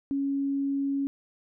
sine tone, 277.2 Hz, C#4, in tune, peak -25 dBFS, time 0.11-1.07 s, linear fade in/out 0 ms, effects none

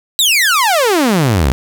sawtooth exponential sweep, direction down, 4000 to 58.27 Hz, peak -6 dBFS, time 0.19-1.52 s, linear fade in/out 0 ms, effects 7-bit

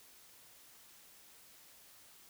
silence, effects white hiss -60 dBFS RMS until 2.29 s

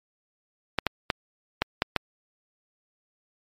clicks, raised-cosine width 0.3 ms, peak -6 dBFS, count 6, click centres 0.787 / 0.867 / 1.102 / 1.62 / 1.821 / 1.963 s, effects MP3 64 kbps

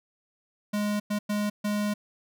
square tone bursts at uneven times, 207.7 Hz, G#3, in tune, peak -26 dBFS, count 4, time 0.73-1 / 1.1-1.19 / 1.29-1.5 / 1.64-1.94 s, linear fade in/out 10 ms, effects none

